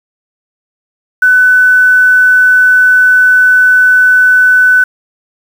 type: tone with quantisation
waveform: sine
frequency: 1500 Hz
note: F#6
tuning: 23 cents sharp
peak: -3 dBFS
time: 1.22-4.84 s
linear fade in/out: 5 ms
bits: 5
effects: none